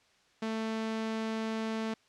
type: tone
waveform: sawtooth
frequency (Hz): 221.7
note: A3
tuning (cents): +13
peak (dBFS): -28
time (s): 0.42-1.94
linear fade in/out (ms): 5
effects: white hiss -66 dBFS RMS until 2.08 s + low-pass 5000 Hz 12 dB/octave